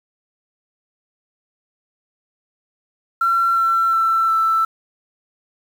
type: tone with pitch steps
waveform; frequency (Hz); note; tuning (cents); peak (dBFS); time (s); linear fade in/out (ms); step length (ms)
sine; 1359 / 1348.1 / 1337.2 / 1326.4; F6 / E6 / E6 / E6; -48 / +38 / +24 / +10; -13; 3.21-4.65; 5; 360
effects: tanh soft clip ceiling -9 dBFS + 7-bit